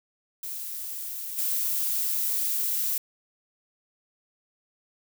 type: noise with level steps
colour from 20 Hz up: violet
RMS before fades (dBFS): -35 / -27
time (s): 0.43-2.98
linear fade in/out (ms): 2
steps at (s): 1.37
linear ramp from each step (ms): 20
effects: none